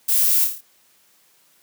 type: noise with echo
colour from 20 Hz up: violet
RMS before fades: -19 dBFS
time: 0.08-0.45 s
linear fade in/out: 10 ms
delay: 27 ms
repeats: 6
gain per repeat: -4 dB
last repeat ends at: 0.612 s
effects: white hiss -58 dBFS RMS until 1.62 s + high-pass 100 Hz 12 dB/octave